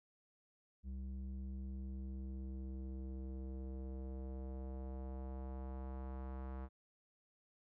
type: tone with low-pass filter sweep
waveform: square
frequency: 65.41 Hz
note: C2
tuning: in tune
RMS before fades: -45 dBFS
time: 0.83-6.69 s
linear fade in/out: 50 ms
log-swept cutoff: 170 to 1200 Hz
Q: 1.4
effects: none